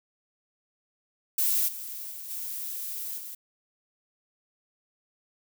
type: noise with level steps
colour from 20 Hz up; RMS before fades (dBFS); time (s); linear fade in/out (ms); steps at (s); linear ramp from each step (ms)
violet; -25 / -38 / -40 / -35 / -40; 1.38-3.35; 5; 1.67 / 2.1 / 2.29 / 3.17; 20
effects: none